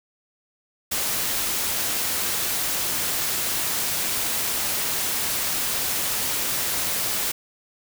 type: noise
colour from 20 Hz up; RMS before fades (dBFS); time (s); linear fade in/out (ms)
white; -25; 0.91-7.32; 10
effects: none